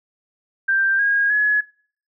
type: tone with pitch steps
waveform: sine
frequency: 1577 / 1633.6 / 1692.1 Hz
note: G6 / G#6 / G#6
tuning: +10 / -29 / +32 cents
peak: -15 dBFS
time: 0.68-1.61 s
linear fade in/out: 10 ms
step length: 310 ms
effects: noise-tail reverb RT60 0.5 s tail -23 dB re dry